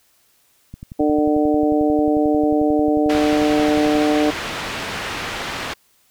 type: click train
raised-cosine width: 5 ms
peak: -21 dBFS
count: 37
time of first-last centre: 0.74-3.954 s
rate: 11.2 Hz
type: harmonic tone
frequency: 150 Hz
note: D3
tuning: 37 cents sharp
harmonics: 2 / 3 / 4 / 5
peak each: -16 / -21 / -22 / -24 dBFS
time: 0.99-4.31 s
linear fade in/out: 10 ms
type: low-pass noise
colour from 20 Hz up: white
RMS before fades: -27 dBFS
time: 3.09-5.74 s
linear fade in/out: 10 ms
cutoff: 2700 Hz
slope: 12 dB/octave
effects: white hiss -59 dBFS RMS until 6.1 s